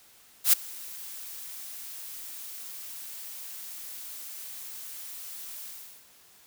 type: noise with ADSR envelope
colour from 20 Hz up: blue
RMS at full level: -17 dBFS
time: 0.44-6.07 s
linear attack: 90 ms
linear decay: 9 ms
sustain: -24 dB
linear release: 420 ms
effects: white hiss -57 dBFS RMS until 6.46 s